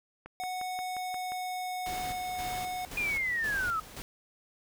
click train, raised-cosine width 0.5 ms, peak -29 dBFS, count 7, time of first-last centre 0.26-1.32 s, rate 5.66 Hz
square tone with pitch glide, 737 to 732.3 Hz, F#5 to F#5, -7 to -18 cents, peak -34 dBFS, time 0.4-2.85 s, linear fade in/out 0 ms, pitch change -11 cents, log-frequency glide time 0.68-2.31 s
pink noise with tremolo, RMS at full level -41 dBFS, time 1.86-4.02 s, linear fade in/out 0 ms, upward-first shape square, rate 1.9 Hz, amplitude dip 60%
sine linear sweep, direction down, 2459 to 1255 Hz, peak -28 dBFS, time 2.97-3.8 s, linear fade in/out 5 ms
effects none

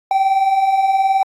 triangle beating tone pair, 758 / 777 Hz, F#5 / G5, +42 / -16 cents, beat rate 19 Hz, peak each -19 / -11 dBFS, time 0.11-1.23 s, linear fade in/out 2 ms, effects AAC 64 kbps

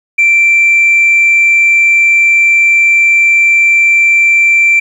sine tone, 2348 Hz, D7, 1 cent flat, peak -3 dBFS, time 0.18-4.8 s, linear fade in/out 10 ms, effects tanh soft clip ceiling -2 dBFS + 7-bit

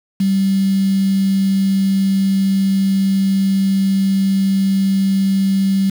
sine tone with quantisation, 193.9 Hz, G3, 19 cents flat, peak -12 dBFS, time 0.2-5.9 s, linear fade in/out 5 ms, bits 5, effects none

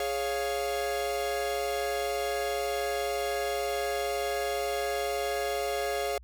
45% pulse chord, Db major, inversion second, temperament equal, 415.3 / 554.4 / 698.5 Hz, Ab4 / Db5 / F5, 0 / 0 / 0 cents, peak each -33 dBFS, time 0-6.18 s, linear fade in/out 2 ms, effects added 60 Hz sine -48 dBFS peak until 6.23 s

